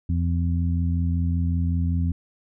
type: harmonic tone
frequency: 85.3 Hz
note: F2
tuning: 40 cents flat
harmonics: 1 / 2 / 3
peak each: -21 / -27 / -31 dBFS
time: 0.09-2.12 s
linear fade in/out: 5 ms
effects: none